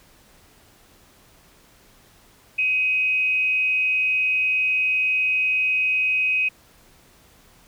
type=tone with frequency modulation; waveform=sine; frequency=2522 Hz; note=D#7; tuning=23 cents sharp; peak=-18 dBFS; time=2.58-6.49 s; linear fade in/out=10 ms; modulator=266 Hz; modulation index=0.24; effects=pink hiss -54 dBFS RMS until 7.67 s